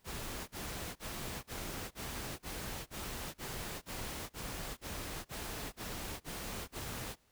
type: noise bursts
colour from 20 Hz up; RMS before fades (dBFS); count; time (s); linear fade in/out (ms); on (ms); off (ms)
pink; -42; 15; 0.04-7.158; 50; 440; 37
effects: pink hiss -71 dBFS RMS until 7.31 s